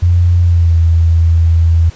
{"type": "tone with pitch glide", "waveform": "sine", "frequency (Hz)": [87.31, 82.84], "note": ["F2", "E2"], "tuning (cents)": [0, 9], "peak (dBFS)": -6, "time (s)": [0.02, 1.9], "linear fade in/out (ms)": 10, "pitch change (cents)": -91, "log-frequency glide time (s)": [0.41, 0.77], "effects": ["pink hiss -39 dBFS RMS until 1.95 s", "resampled to 16000 Hz"]}